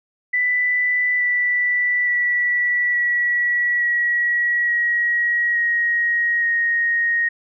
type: tone with pitch steps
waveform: sine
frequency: 1986 / 1968.9 / 1951.9 / 1935 / 1918.3 / 1901.8 / 1885.4 / 1869.1 Hz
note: B6 / B6 / B6 / B6 / A#6 / A#6 / A#6 / A#6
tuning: +9 / -6 / -21 / -36 / +49 / +34 / +19 / +4 cents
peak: -16 dBFS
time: 0.33-7.29 s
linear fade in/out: 10 ms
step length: 870 ms
effects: none